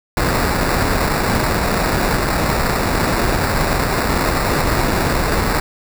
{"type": "noise with sample-and-hold", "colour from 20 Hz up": "pink", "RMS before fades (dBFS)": -17, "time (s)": [0.17, 5.6], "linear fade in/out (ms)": 2, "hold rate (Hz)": 3150, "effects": []}